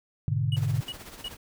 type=chord; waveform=sine; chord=G# diminished; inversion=none; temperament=equal; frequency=103.83 / 123.47 / 146.83 Hz; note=G#2 / B2 / D3; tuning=0 / 0 / 0 cents; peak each=-28 dBFS; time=0.28-0.81 s; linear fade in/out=0 ms
type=tone bursts; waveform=triangle; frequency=2913 Hz; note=F#7; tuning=28 cents flat; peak=-31 dBFS; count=3; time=0.52-1.283 s; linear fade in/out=2 ms; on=41 ms; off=320 ms
type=noise with tremolo; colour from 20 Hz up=pink; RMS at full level=-42 dBFS; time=0.56-1.37 s; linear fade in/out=10 ms; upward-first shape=sine; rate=16 Hz; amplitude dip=60%
effects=none